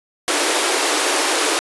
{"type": "high-pass noise", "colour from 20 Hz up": "pink", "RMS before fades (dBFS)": -18, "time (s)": [0.28, 1.59], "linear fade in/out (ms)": 0, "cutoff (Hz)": 290, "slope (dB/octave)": 96, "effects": ["resampled to 24000 Hz"]}